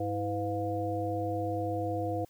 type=harmonic tone with a mistuned harmonic; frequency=100.9 Hz; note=G#2; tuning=49 cents flat; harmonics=1 / 3 / 5 / 7; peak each=-35 / -35 / -35 / -35 dBFS; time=0-2.25 s; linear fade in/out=5 ms; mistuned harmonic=3; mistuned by=+120 cents; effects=white hiss -65 dBFS RMS until 2.29 s